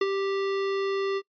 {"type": "tone with ADSR envelope", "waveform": "square", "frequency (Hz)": 392, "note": "G4", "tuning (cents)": 0, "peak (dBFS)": -20, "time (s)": [0.01, 1.22], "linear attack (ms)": 5, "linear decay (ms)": 33, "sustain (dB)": -6, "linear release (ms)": 50, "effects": ["noise-tail reverb RT60 0.1 s tail -23 dB re dry", "resampled to 11025 Hz"]}